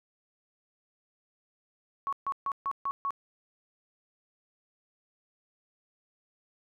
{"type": "tone bursts", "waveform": "sine", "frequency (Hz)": 1108.7, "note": "C#6", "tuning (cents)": 0, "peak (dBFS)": -28, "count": 6, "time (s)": [2.07, 3.106], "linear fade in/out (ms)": 0, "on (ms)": 56, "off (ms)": 140, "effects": []}